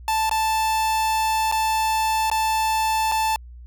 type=tone with dropouts; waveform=45% pulse; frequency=880 Hz; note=A5; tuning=in tune; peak=-19 dBFS; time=0.08-3.36 s; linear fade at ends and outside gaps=1 ms; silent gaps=0.295-0.312 / 1.515-1.523 / 2.3-2.314 / 3.116-3.12 s; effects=added 60 Hz sine -38 dBFS peak until 3.66 s